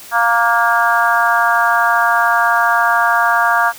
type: harmonic tone with a mistuned harmonic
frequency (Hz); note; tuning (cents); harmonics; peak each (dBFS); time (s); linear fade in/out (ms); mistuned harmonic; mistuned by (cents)
232.9; A#3; -1; 3 / 4 / 5 / 6 / 7; -17 / -17 / -17 / -17 / -17; 0.11-3.73; 50; 6; +20
effects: white hiss -36 dBFS RMS until 3.78 s